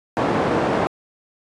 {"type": "band-pass noise", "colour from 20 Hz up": "white", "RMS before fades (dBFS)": -20, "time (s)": [0.17, 0.87], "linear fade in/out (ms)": 0, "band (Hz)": [130, 740], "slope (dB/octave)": 12, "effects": ["resampled to 22050 Hz"]}